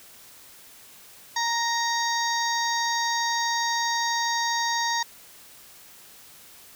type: harmonic tone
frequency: 932.3 Hz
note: A#5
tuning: in tune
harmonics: 1 / 2 / 4 / 5 / 6 / 7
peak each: -26 / -29 / -32 / -33 / -34 / -34 dBFS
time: 1.36-5.03 s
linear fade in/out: 5 ms
effects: white hiss -49 dBFS RMS until 6.75 s